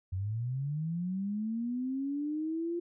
sine linear sweep, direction up, 89.4 to 348.2 Hz, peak -31 dBFS, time 0.12-2.8 s, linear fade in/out 10 ms, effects none

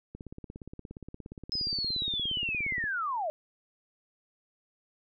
click train, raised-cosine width 3 ms, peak -29 dBFS, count 47, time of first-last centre 0.15-2.84 s, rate 17.1 Hz
sine linear sweep, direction down, 5140 to 587.3 Hz, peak -29 dBFS, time 1.52-3.3 s, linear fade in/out 0 ms
effects none

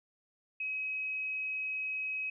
sine tone, 2545 Hz, D#7, 39 cents sharp, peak -33 dBFS, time 0.6-2.3 s, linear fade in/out 5 ms, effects none

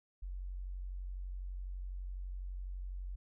sine tone, 46 Hz, F#1, 9 cents flat, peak -39 dBFS, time 0.22-3.16 s, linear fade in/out 10 ms, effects none

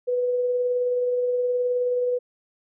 sine tone with tremolo, 493.9 Hz, B4, in tune, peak -19 dBFS, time 0.07-2.19 s, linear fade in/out 20 ms, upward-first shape triangle, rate 19 Hz, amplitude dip 30%, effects none

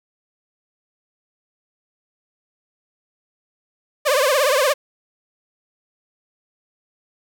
sawtooth tone with vibrato, 554.4 Hz, C#5, in tune, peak -11 dBFS, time 4.05-4.74 s, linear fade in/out 20 ms, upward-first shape triangle, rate 17 Hz, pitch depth 200 cents each way, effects none

